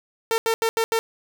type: tone bursts at uneven times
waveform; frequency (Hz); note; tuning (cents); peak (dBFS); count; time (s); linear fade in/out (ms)
sawtooth; 452.7; A4; +49; -15; 5; 0.31-0.38 / 0.46-0.54 / 0.62-0.69 / 0.77-0.84 / 0.92-0.99; 0
effects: none